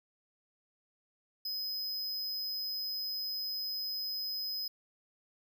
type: tone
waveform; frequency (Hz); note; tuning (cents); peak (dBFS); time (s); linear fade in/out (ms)
square; 5050; D#8; +25; -35; 1.45-4.68; 5
effects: none